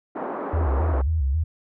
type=band-pass noise; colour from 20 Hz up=pink; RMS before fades=-30 dBFS; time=0.15-1.02 s; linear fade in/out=10 ms; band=270 to 1200 Hz; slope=24 dB/octave
type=tone with vibrato; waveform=sine; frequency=73.6 Hz; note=D2; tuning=4 cents sharp; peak=-19 dBFS; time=0.53-1.44 s; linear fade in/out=10 ms; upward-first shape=square; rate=3.7 Hz; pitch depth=150 cents each way
effects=none